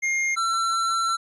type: tone pair in turn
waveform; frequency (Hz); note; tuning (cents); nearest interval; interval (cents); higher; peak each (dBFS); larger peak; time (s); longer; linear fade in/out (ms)
square; 2125 / 1347.3; C7 / E6; +26 / +37; minor sixth; 789; first; -22; neither; 0.02-0.36 / 0.36-1.17; second; 20
effects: resampled to 22050 Hz